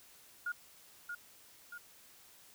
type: tone with echo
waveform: sine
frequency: 1430 Hz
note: F6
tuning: 41 cents sharp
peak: -34 dBFS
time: 0.46-0.52 s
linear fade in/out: 5 ms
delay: 630 ms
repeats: 2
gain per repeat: -5 dB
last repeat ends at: 1.78 s
effects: white hiss -60 dBFS RMS until 2.54 s